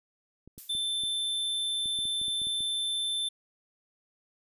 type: clicks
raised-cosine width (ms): 3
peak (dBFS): -36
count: 12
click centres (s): 0.476 / 0.579 / 0.751 / 1.036 / 1.858 / 1.989 / 2.054 / 2.215 / 2.282 / 2.417 / 2.47 / 2.606
type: noise with exponential decay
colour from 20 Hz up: violet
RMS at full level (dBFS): -40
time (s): 0.58-0.99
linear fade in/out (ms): 2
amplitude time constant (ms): 88
type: tone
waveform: square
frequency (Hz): 3542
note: A7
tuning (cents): +11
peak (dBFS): -29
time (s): 0.69-3.29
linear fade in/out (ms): 10
effects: resampled to 32000 Hz